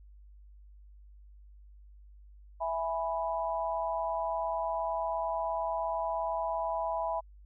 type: chord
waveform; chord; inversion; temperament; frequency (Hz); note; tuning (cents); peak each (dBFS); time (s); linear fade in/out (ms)
sine; E major; none; equal; 659.3 / 830.6 / 987.8; E5 / G#5 / B5; 0 / 0 / 0; -33 / -36 / -34; 2.6-7.21; 20
effects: added 50 Hz sine -51 dBFS peak until 7.45 s